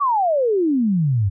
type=exponential sweep; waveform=sine; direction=down; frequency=1178 to 92.5 Hz; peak=-15 dBFS; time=0-1.3 s; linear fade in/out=20 ms; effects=none